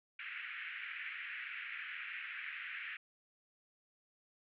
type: band-pass noise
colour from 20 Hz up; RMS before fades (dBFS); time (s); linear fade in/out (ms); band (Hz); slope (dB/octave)
white; -45; 0.19-2.97; 5; 1500 to 2600; 48
effects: none